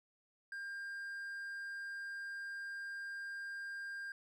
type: tone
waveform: triangle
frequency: 1600 Hz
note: G6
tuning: 35 cents sharp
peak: -40 dBFS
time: 0.52-4.12 s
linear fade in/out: 2 ms
effects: none